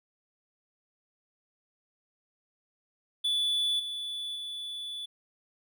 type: tone with level steps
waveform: triangle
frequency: 3459 Hz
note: A7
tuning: 30 cents flat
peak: -24 / -32 / -34 dBFS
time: 3.24-5.06 s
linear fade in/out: 10 ms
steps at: 3.79 / 4.35 s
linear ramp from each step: 10 ms
effects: none